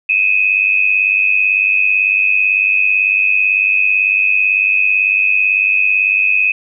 sine tone pair together, 2489 / 2587 Hz, D#7 / E7, 0 / -33 cents, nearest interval minor second, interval 67 cents, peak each -13 dBFS, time 0.09-6.52 s, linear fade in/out 5 ms, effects none

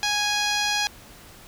10% pulse tone with low-pass filter, 829 Hz, G#5, 3 cents flat, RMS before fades -24 dBFS, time 0.03-0.87 s, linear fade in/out 0 ms, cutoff 7200 Hz, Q 1.6, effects pink hiss -47 dBFS RMS until 1.47 s

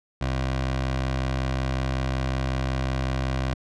15% pulse tone with notch filter, 65.41 Hz, C2, in tune, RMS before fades -26 dBFS, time 0.21-3.54 s, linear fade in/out 5 ms, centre 220 Hz, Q 1.9, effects low-pass 5000 Hz 12 dB/octave

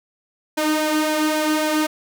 sawtooth tone with flanger, 307.8 Hz, D#4, 19 cents flat, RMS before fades -20 dBFS, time 0.57-1.87 s, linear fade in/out 10 ms, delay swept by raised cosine 1.2 to 2.6 ms, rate 3.7 Hz, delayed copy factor +0.55, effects none

